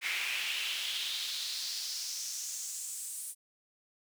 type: noise with high-pass filter sweep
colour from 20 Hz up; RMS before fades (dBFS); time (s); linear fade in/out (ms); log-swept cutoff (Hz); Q
brown; -37; 0.01-3.35; 50; 2200 to 9300; 3.3
effects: none